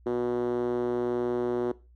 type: tone with band-pass filter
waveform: 5% pulse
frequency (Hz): 121.7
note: B2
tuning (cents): -25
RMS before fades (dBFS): -28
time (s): 0.06-1.72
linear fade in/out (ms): 5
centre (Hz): 340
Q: 3.9
effects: noise-tail reverb RT60 0.3 s tail -19 dB re dry + added 60 Hz sine -53 dBFS peak until 1.95 s